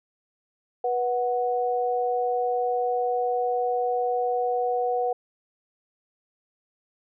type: tone pair together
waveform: sine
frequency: 488.5 / 738.5 Hz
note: B4 / F#5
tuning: -19 / -3 cents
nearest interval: perfect fifth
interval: 716 cents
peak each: -25 dBFS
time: 0.84-5.13 s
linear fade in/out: 5 ms
effects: none